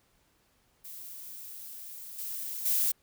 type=noise with level steps; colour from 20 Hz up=violet; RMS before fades=-44 / -37 / -27 dBFS; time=0.84-2.92 s; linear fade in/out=10 ms; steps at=2.18 / 2.65 s; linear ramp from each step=10 ms; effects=pink hiss -69 dBFS RMS until 3.02 s